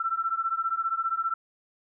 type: beating tone pair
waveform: sine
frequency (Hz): 1334 / 1349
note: E6 / E6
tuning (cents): +20 / +40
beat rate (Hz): 15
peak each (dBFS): -28 / -29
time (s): 0-1.34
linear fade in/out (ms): 5
effects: none